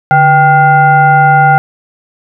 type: tone with frequency modulation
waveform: sine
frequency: 784 Hz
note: G5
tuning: in tune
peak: -3 dBFS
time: 0.11-1.58 s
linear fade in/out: 0 ms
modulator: 638 Hz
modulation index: 0.95
effects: none